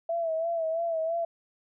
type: tone with vibrato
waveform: sine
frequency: 659.3 Hz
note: E5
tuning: in tune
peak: -26 dBFS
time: 0.09-1.25 s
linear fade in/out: 5 ms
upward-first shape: sine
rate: 3 Hz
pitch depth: 54 cents each way
effects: none